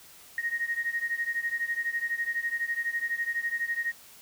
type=beating tone pair; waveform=sine; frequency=1864.7 / 1876.7 Hz; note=A#6 / A#6; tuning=0 / +11 cents; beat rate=12 Hz; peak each=-30 / -32 dBFS; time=0.38-3.92 s; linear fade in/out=2 ms; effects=white hiss -52 dBFS RMS until 4.21 s